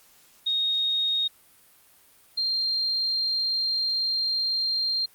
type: tone pair in turn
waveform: sine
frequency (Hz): 3729 / 4186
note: A#7 / C8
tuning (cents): 0 / 0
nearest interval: major second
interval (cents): 200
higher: second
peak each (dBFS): -22 / -23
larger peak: first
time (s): 0.46-1.28 / 2.37-5.06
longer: second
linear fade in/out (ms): 10
effects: white hiss -57 dBFS RMS until 5.14 s + Opus 48 kbps